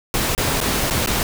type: noise with dropouts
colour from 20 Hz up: pink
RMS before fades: -20 dBFS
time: 0.14-1.23 s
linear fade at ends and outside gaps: 1 ms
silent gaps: 0.35-0.378 / 0.604-0.612 / 0.901-0.908 / 1.061-1.073 s
effects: none